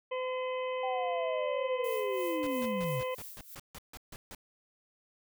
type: harmonic tone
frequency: 511 Hz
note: C5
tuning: 41 cents flat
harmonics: 1 / 2 / 4 / 5 / 6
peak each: -33 / -39 / -45 / -47 / -49 dBFS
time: 0.11-3.15 s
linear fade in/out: 10 ms
type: linear sweep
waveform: sine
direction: down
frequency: 784 to 122.5 Hz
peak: -33 dBFS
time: 0.83-3.01 s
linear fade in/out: 5 ms
type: noise with tremolo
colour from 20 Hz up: violet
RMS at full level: -45 dBFS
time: 1.84-3.55 s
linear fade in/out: 2 ms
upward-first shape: sine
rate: 3 Hz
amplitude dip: 75%
type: noise bursts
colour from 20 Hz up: pink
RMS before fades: -46 dBFS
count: 11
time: 2.43-4.348 s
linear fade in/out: 0 ms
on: 38 ms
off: 150 ms
effects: none